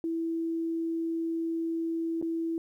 sine tone with dropouts, 329.6 Hz, E4, in tune, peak -28 dBFS, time 0.04-2.58 s, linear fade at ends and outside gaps 1 ms, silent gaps 2.215-2.225 s, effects 11-bit

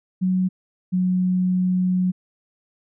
sine tone pair in turn, 185 / 183.09 Hz, F#3 / F#3, 0 / -18 cents, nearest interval unison, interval 18 cents, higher first, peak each -17 dBFS, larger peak neither, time 0.21-0.49 / 0.92-2.12 s, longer second, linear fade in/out 20 ms, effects none

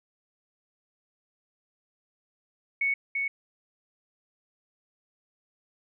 sine tone with echo, 2217 Hz, C#7, in tune, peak -23 dBFS, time 2.81-2.94 s, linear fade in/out 5 ms, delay 340 ms, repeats 1, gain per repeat -3 dB, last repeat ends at 3.28 s, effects none

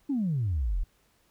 sine exponential sweep, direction down, 298.7 to 35.47 Hz, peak -24 dBFS, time 0.09-0.84 s, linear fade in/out 10 ms, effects tanh soft clip ceiling -21 dBFS + pink hiss -67 dBFS RMS until 1.3 s

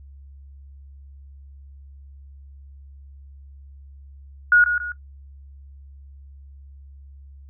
sine tone with echo, 1446 Hz, F#6, 40 cents flat, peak -10 dBFS, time 4.52-4.64 s, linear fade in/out 2 ms, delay 140 ms, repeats 2, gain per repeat -8 dB, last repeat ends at 4.92 s, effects noise-tail reverb RT60 0.1 s tail -18 dB re dry + added 69 Hz sine -41 dBFS peak until 7.49 s

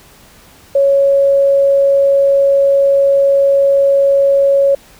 sine tone, 554.4 Hz, C#5, in tune, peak -7 dBFS, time 0.75-4.75 s, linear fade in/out 5 ms, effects pink hiss -43 dBFS RMS until 4.99 s

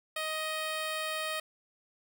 10% pulse tone, 626 Hz, D#5, 10 cents sharp, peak -24 dBFS, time 0.16-1.4 s, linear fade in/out 5 ms, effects none

